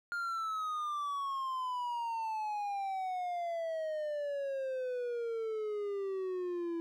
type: exponential sweep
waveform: triangle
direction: down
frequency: 1414 to 332.8 Hz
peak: -32 dBFS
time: 0.12-6.8 s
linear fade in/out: 0 ms
effects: none